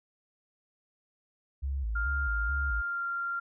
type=tone with vibrato; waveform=sine; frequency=61.3 Hz; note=B1; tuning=12 cents flat; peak=-29 dBFS; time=1.62-2.82 s; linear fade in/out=20 ms; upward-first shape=square; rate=2.3 Hz; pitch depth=190 cents each way
type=tone with pitch glide; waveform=sine; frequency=1400 to 1386.3 Hz; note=F6 to F6; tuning=+4 to -13 cents; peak=-30 dBFS; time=1.95-3.4 s; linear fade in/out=10 ms; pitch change=-17 cents; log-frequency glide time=2.83-3.02 s
effects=none